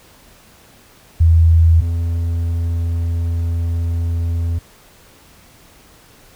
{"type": "tone pair in turn", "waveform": ["sine", "triangle"], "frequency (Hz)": [82.41, 84.34], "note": ["E2", "E2"], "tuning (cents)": [0, 40], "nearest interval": "unison", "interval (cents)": 40, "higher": "second", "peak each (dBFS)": [-7, -14], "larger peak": "first", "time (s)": [[1.2, 1.81], [1.81, 4.59]], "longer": "second", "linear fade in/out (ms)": 10, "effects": ["pink hiss -47 dBFS RMS until 6.35 s"]}